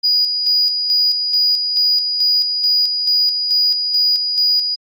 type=tone with tremolo; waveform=sine; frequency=4907 Hz; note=D#8; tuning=25 cents flat; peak=-10 dBFS; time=0.03-4.76 s; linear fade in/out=20 ms; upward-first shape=square; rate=2.3 Hz; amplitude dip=50%; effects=tanh soft clip ceiling -8 dBFS + AAC 64 kbps